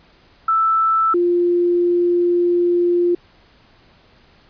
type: tone pair in turn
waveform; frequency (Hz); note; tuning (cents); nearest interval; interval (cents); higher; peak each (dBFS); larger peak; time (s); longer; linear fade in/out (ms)
sine; 1321 / 349.9; E6 / F4; +3 / +3; octave + major seventh; 2300; first; -13; neither; 0.48-1.14 / 1.14-3.15; second; 5
effects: pink hiss -52 dBFS RMS until 4.49 s + resampled to 11025 Hz